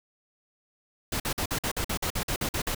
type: noise bursts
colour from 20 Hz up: pink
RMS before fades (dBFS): -29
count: 13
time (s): 1.12-2.748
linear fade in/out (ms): 5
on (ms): 80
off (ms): 49
effects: none